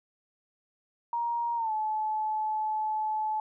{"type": "tone with pitch glide", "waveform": "sine", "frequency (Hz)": [941, 862.9], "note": ["A#5", "A5"], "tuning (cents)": [16, -34], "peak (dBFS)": -27, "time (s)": [1.13, 3.4], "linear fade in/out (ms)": 2, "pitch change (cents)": -150, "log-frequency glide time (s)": [1.56, 1.72], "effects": []}